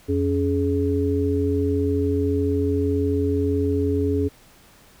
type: tone cluster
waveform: sine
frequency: 88.6 / 279.7 / 421.3 Hz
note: F2 / C#4 / G#4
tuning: +25 / +16 / +25 cents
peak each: -23 dBFS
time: 0.08-4.29 s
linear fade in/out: 20 ms
effects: pink hiss -52 dBFS RMS until 5 s